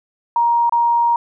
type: tone with dropouts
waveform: sine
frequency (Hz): 941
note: A#5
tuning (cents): +16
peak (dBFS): -12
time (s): 0.36-1.16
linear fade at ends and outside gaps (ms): 2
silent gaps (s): 0.695-0.723
effects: none